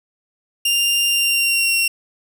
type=tone with pitch glide; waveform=sawtooth; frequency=2794 to 2738 Hz; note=F7 to F7; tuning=0 to -35 cents; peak=-12 dBFS; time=0.65-1.88 s; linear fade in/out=5 ms; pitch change=-35 cents; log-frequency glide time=1.08-1.76 s; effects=none